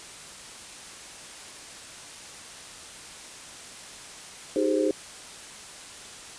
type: chord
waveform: sine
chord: Ab major seventh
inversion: second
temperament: equal with one note detuned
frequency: 311.1 / 383 / 415.3 / 523.3 Hz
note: Eb4 / G4 / Ab4 / C5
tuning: 0 / -40 / 0 / 0 cents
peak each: -26 / -28 / -27 / -27 dBFS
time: 4.56-4.91 s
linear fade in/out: 2 ms
effects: white hiss -43 dBFS RMS until 6.38 s + resampled to 22050 Hz